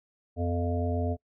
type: harmonic tone with a mistuned harmonic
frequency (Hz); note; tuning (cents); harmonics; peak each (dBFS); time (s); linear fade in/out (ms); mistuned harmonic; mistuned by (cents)
87.31; F2; 0; 1 / 3 / 5 / 7 / 8; -28 / -33 / -35 / -36 / -37; 0.36-1.17; 50; 3; -61
effects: noise-tail reverb RT60 0.1 s tail -24 dB re dry